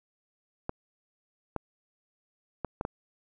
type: clicks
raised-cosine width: 1 ms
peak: -17 dBFS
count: 5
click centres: 0.694 / 1.563 / 2.647 / 2.811 / 2.851 s
effects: none